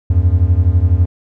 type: beating tone pair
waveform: triangle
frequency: 81.6 / 93.6 Hz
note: E2 / F#2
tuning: -17 / +20 cents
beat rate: 12 Hz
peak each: -10 dBFS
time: 0.1-1.06 s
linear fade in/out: 5 ms
effects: none